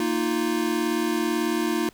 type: chord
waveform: square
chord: Bb suspended fourth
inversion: none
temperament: equal with one note detuned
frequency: 231.2 / 311.1 / 349.2 Hz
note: Bb3 / Eb4 / F4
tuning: -14 / 0 / 0 cents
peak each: -29 / -27 / -27 dBFS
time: 0-1.89 s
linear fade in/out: 2 ms
effects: pink hiss -56 dBFS RMS until 1.93 s